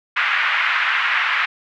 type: band-pass noise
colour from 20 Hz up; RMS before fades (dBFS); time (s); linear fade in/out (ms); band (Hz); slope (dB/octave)
pink; -19; 0.16-1.46; 10; 1300 to 2500; 24
effects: none